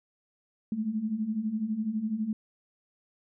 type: beating tone pair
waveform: sine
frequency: 208.6 / 220.6 Hz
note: G#3 / A3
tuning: +8 / +5 cents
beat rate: 12 Hz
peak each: -34 / -29 dBFS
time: 0.72-2.33 s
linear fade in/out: 2 ms
effects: none